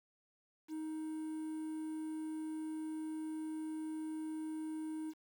triangle tone with quantisation, 313.4 Hz, D#4, 13 cents sharp, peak -37 dBFS, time 0.68-5.14 s, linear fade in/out 50 ms, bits 10, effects none

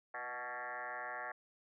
sine tone with frequency modulation, 1248 Hz, D#6, 5 cents sharp, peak -40 dBFS, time 0.14-1.32 s, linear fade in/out 5 ms, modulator 127 Hz, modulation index 5.2, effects none

